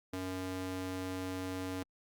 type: tone with high-pass filter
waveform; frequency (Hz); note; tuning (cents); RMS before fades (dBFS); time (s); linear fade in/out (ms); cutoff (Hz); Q
square; 93; F#2; +9; -39; 0.13-1.83; 5; 200; 1.4
effects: Opus 48 kbps